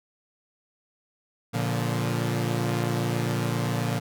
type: chord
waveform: sawtooth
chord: Bb major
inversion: none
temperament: equal with one note detuned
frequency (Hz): 116.54 / 144.06 / 174.61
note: Bb2 / D3 / F3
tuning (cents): 0 / -33 / 0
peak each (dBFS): -23 / -26 / -27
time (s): 1.53-4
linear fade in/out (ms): 20
effects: none